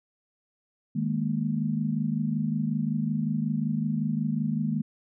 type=chord; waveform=sine; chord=D# suspended fourth; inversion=none; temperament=equal; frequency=155.56 / 207.7 / 233.1 Hz; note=D#3 / G#3 / A#3; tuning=0 / 0 / 0 cents; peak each=-29 dBFS; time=0.95-4.82 s; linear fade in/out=10 ms; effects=none